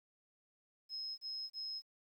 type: tone bursts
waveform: sine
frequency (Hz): 5140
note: E8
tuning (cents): -45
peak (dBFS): -40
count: 3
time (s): 0.89-1.822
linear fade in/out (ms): 50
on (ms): 290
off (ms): 31
effects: 12-bit